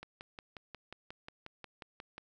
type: click train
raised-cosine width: 0.3 ms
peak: -29 dBFS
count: 13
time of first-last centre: 0.03-2.181 s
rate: 5.58 Hz
effects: none